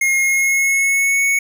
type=tone with pitch glide; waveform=square; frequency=2146 to 2217 Hz; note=C7 to C#7; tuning=+43 to 0 cents; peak=-14 dBFS; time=0.01-1.39 s; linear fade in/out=5 ms; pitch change=+57 cents; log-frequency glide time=0.18-1.23 s; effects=none